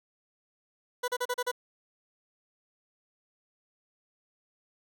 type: tone bursts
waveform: 20% pulse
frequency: 493.9 Hz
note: B4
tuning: in tune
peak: -23 dBFS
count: 6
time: 1.03-1.516 s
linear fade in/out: 10 ms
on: 51 ms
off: 36 ms
effects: none